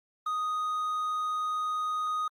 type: tone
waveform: triangle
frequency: 1244.5 Hz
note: D#6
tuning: in tune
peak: -26 dBFS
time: 0.26-2.28 s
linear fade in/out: 5 ms
effects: Opus 32 kbps